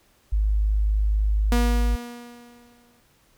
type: tone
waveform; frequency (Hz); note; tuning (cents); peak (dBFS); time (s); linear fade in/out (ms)
sine; 52; G#1; +3; -18; 0.32-1.96; 10
type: tone with exponential decay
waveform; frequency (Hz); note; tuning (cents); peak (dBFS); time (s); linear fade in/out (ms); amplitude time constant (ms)
sawtooth; 239.9; A#3; +50; -16; 1.52-3; 2; 320
effects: pink hiss -61 dBFS RMS until 3.37 s